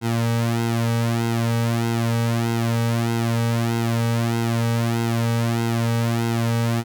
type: tone with flanger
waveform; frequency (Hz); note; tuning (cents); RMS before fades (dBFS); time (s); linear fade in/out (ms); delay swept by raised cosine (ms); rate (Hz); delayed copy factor
sawtooth; 116.1; A#2; -7; -21; 0.01-6.84; 50; 1.7 to 2.9; 1.6; -0.8
effects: none